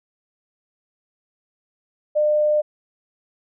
sine tone, 602 Hz, D5, 43 cents sharp, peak -15 dBFS, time 2.15-2.62 s, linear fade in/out 20 ms, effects none

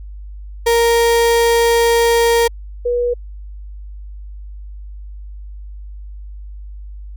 35% pulse / sine tone pair in turn, 466.2 / 484.5 Hz, A#4 / B4, 0 / -33 cents, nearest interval minor second, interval 67 cents, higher second, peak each -9 / -14 dBFS, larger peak first, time 0.66-2.48 / 2.85-3.14 s, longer first, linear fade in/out 10 ms, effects added 50 Hz sine -29 dBFS peak until 7.16 s

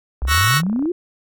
sine exponential sweep, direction up, 57 to 370 Hz, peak -17 dBFS, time 0.22-0.92 s, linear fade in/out 5 ms
click train, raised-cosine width 1 ms, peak -22 dBFS, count 21, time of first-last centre 0.22-0.857 s, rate 31.4 Hz
sawtooth chord, F# dominant seventh, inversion second, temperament equal, 1108.7 / 1318.5 / 1480 / 1864.7 Hz, C#6 / E6 / F#6 / A#6, 0 / 0 / 0 / 0 cents, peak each -17 dBFS, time 0.27-0.62 s, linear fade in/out 50 ms
effects none

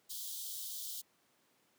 white high-pass noise, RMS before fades -43 dBFS, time 0.09-1.02 s, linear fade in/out 20 ms, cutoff 3100 Hz, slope 96 dB/octave, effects pink hiss -72 dBFS RMS until 1.78 s + high-pass 200 Hz 12 dB/octave

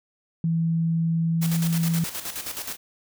sine tone with pitch glide, 164.81 to 166.05 Hz, E3 to E3, 0 to +13 cents, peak -20 dBFS, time 0.44-2.04 s, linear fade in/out 2 ms, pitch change +13 cents, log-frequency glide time 1.3-1.63 s
white noise with tremolo, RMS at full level -31 dBFS, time 1.41-2.77 s, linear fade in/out 20 ms, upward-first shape square, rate 9.5 Hz, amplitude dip 60%
effects none

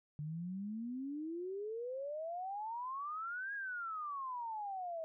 sine exponential two-way sweep, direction up then down, 146 to 1661.2 to 636 Hz, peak -39 dBFS, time 0.19-5.04 s, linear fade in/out 0 ms, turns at 3.54 s, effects none

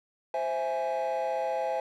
triangle chord, C augmented, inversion none, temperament equal, 523.3 / 659.3 / 830.6 Hz, C5 / E5 / G#5, 0 / 0 / 0 cents, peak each -29 dBFS, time 0.34-1.8 s, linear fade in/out 2 ms, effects tanh soft clip ceiling -21 dBFS

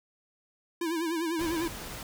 square tone with vibrato, 330 Hz, E4, 2 cents sharp, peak -29 dBFS, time 0.81-1.68 s, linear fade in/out 5 ms, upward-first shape sine, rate 10 Hz, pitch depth 90 cents each way
pink noise, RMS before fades -40 dBFS, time 1.39-2.03 s, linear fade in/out 2 ms
effects none

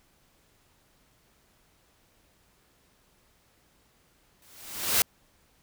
white noise with exponential growth, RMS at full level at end -20 dBFS, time 4.42-5.02 s, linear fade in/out 1 ms, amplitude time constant 130 ms, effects pink hiss -65 dBFS RMS until 5.62 s

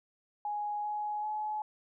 sine tone with pitch steps, 832 / 839 / 851 Hz, G#5 / G#5 / G#5, +3 / +17 / +42 cents, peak -32 dBFS, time 0.45-1.62 s, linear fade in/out 2 ms, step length 390 ms, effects none

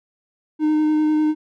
triangle tone with vibrato, 306.8 Hz, D#4, 24 cents flat, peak -13 dBFS, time 0.59-1.35 s, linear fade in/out 50 ms, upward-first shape square, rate 10 Hz, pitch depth 9 cents each way, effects none

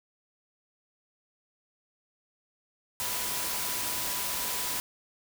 sine tone in noise, 988 Hz, B5, in tune, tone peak -43 dBFS, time 3-4.8 s, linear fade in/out 0 ms, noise white, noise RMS -32 dBFS, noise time 3-4.8 s, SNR -14 dB, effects none

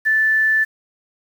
sine tone with quantisation, 1756 Hz, A6, 4 cents flat, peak -13 dBFS, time 0.05-0.65 s, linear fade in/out 20 ms, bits 7, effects none

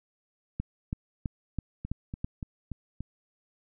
two click trains, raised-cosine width 5 ms, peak -23 / -18 dBFS, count 5 / 6, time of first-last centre 1.85-3.006 / 0.6-2.245 s, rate 3.46 / 3.04 Hz, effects none

